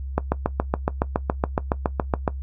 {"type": "click train", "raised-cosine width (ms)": 1, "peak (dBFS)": -5, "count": 16, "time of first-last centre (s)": [0.18, 2.278], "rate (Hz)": 7.15, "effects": ["noise-tail reverb RT60 0.1 s tail -17 dB re dry", "added 67 Hz sine -28 dBFS peak until 2.42 s"]}